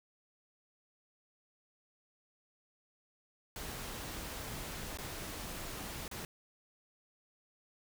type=noise with dropouts; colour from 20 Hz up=pink; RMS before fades=-43 dBFS; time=3.56-6.25 s; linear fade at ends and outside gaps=1 ms; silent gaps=4.973-4.986 / 6.08-6.113 s; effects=none